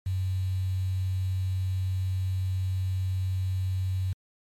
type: tone with quantisation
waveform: sine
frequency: 93.6 Hz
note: F#2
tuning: 20 cents sharp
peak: -25 dBFS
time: 0.06-4.13 s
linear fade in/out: 5 ms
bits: 8
effects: MP3 64 kbps